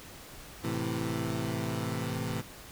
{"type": "chord", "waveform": "20% pulse", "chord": "A minor", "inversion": "none", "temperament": "equal", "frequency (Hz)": [110, 130.81, 164.81], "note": ["A2", "C3", "E3"], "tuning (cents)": [0, 0, 0], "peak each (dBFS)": [-30, -31, -31], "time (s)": [0.63, 2.42], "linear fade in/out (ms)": 20, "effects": ["pink hiss -48 dBFS RMS until 2.71 s"]}